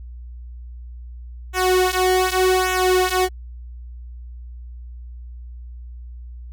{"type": "tone with flanger", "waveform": "sawtooth", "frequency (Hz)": 370, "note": "F#4", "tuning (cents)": 0, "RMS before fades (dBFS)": -18, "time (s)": [1.53, 3.29], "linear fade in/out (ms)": 50, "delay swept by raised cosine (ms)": [0.21, 3.51], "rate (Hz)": 0.85, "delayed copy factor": -0.9, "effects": ["added 60 Hz sine -33 dBFS peak until 6.52 s"]}